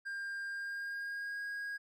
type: tone with pitch glide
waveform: triangle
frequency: 1600 to 1638.3 Hz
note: G6 to G#6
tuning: +35 to -24 cents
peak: -36 dBFS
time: 0.05-1.78 s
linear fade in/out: 20 ms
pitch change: +41 cents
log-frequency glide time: 0.47-1.42 s
effects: none